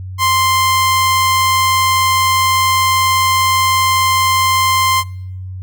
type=tone; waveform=sawtooth; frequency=1046.5 Hz; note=C6; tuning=in tune; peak=-7 dBFS; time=0.18-5.04 s; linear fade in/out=50 ms; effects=noise-tail reverb RT60 0.8 s tail -26 dB re dry + added 93 Hz sine -24 dBFS peak until 5.62 s